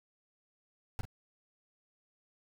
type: noise with echo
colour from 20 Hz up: brown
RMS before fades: -34 dBFS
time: 0.99-1.01 s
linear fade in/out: 0 ms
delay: 42 ms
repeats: 1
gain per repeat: -12 dB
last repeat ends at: 1.052 s
effects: none